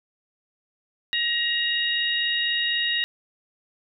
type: harmonic tone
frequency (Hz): 944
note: A#5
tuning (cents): +22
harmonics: 2 / 3 / 4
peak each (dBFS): -26 / -26 / -26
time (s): 1.13-3.04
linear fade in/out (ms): 0
effects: none